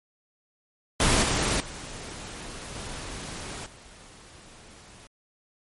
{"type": "noise with level steps", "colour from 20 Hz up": "pink", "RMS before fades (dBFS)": [-21, -25, -39, -37, -49], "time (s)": [1, 5.07], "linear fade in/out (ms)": 2, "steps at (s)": [1.23, 1.6, 2.75, 3.66], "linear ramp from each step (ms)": 2, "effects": ["MP3 48 kbps"]}